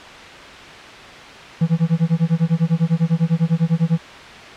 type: tone with tremolo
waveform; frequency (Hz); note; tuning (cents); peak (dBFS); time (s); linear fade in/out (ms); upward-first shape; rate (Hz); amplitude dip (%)
triangle; 164.81; E3; 0; -9; 1.61-3.98; 5; sine; 10; 100
effects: white hiss -36 dBFS RMS until 4.56 s + low-pass 3000 Hz 12 dB/octave